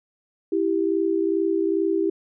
sine tone pair together, 329.6 / 392 Hz, E4 / G4, 0 / 0 cents, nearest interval minor third, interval 300 cents, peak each -22 dBFS, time 0.52-2.1 s, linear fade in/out 5 ms, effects none

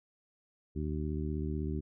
harmonic tone, 76 Hz, D#2, 40 cents flat, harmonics 1 / 2 / 3 / 4 / 5, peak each -35 / -38 / -40 / -41 / -42 dBFS, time 0.75-1.81 s, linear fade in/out 20 ms, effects none

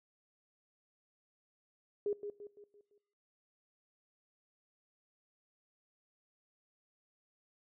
sine tone with echo, 411 Hz, G#4, 18 cents flat, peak -31 dBFS, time 2.06-2.13 s, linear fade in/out 2 ms, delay 170 ms, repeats 5, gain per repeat -7 dB, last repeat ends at 2.98 s, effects noise-tail reverb RT60 0.9 s tail -22 dB re dry

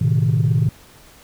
sine chord, A diminished, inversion none, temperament equal with one note detuned, 110 / 127.9 / 155.56 Hz, A2 / C3 / Eb3, 0 / -39 / 0 cents, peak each -17 dBFS, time 0.01-0.69 s, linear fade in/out 5 ms, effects tanh soft clip ceiling -9 dBFS + pink hiss -47 dBFS RMS until 1.23 s

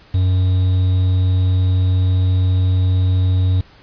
triangle tone with quantisation, 92.6 Hz, F#2, 2 cents sharp, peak -10 dBFS, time 0.14-3.61 s, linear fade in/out 5 ms, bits 6, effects pink hiss -47 dBFS RMS until 3.82 s + resampled to 11025 Hz

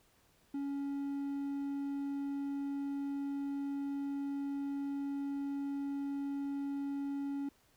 triangle tone, 280 Hz, C#4, 18 cents sharp, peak -33 dBFS, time 0.54-7.49 s, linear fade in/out 5 ms, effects pink hiss -69 dBFS RMS until 7.76 s

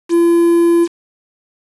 triangle tone with quantisation, 340.3 Hz, F4, 45 cents flat, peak -6 dBFS, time 0.09-0.88 s, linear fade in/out 50 ms, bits 5, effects resampled to 24000 Hz

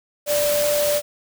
sine tone in noise, 587.3 Hz, D5, in tune, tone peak -18 dBFS, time 0.26-1.02 s, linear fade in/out 50 ms, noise white, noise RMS -25 dBFS, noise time 0.26-1.02 s, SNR +4 dB, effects none

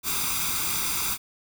white noise with comb filter, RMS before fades -27 dBFS, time 0.03-1.18 s, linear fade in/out 50 ms, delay 0.83 ms, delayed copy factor +0.8, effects none

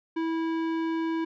sine tone with tanh clipping, 326.7 Hz, E4, 15 cents flat, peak -28 dBFS, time 0.16-1.25 s, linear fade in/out 10 ms, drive 16 dB, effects none

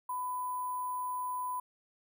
sine tone with sample-and-hold, 1000 Hz, B5, 21 cents sharp, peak -33 dBFS, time 0.09-1.6 s, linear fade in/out 5 ms, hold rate 11025 Hz, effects none

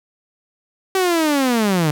sawtooth linear sweep, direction down, 385.8 to 144.5 Hz, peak -11 dBFS, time 0.95-1.91 s, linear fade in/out 2 ms, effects none

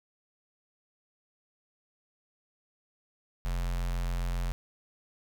square tone with notch filter, 43.65 Hz, F1, in tune, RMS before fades -31 dBFS, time 3.45-4.52 s, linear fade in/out 0 ms, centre 330 Hz, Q 0.97, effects none

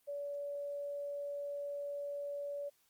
sine tone, 572 Hz, D5, 46 cents flat, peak -38 dBFS, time 0.07-2.7 s, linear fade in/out 20 ms, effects white hiss -73 dBFS RMS until 2.89 s + Opus 32 kbps

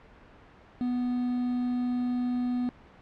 triangle tone with quantisation, 246.9 Hz, B3, in tune, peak -24 dBFS, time 0.81-2.69 s, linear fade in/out 0 ms, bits 7, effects pink hiss -53 dBFS RMS until 3.01 s + low-pass 2000 Hz 12 dB/octave

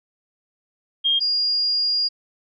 sine tone pair in turn, 3223 / 4837 Hz, G7 / D#8, +47 / -50 cents, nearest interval perfect fifth, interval 703 cents, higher second, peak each -16 / -18 dBFS, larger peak first, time 1.04-1.2 / 1.2-2.09 s, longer second, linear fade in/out 20 ms, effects none

